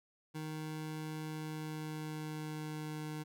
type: tone with pitch glide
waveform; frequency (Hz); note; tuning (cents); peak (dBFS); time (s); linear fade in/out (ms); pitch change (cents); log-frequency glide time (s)
25% pulse; 155.56 to 153.42; D#3 to D#3; 0 to -24; -36; 0.34-3.24; 20; -24; 1.24-3.05
effects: none